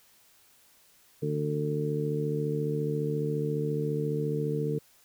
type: harmonic tone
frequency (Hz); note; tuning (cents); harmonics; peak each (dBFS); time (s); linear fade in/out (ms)
74.5; D2; +25; 2 / 3 / 4 / 5 / 6; -30 / -38 / -36 / -40 / -31; 1.22-4.79; 10
effects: white hiss -61 dBFS RMS until 5.04 s